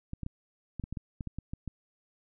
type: clicks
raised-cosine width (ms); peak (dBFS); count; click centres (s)
5; -24; 12; 0.134 / 0.233 / 0.264 / 0.797 / 0.839 / 0.926 / 0.972 / 1.208 / 1.273 / 1.386 / 1.535 / 1.677
effects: none